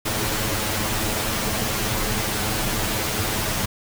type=noise with comb filter; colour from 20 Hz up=pink; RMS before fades=-24 dBFS; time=0.05-3.66 s; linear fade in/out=10 ms; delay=9.3 ms; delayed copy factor=+1; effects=none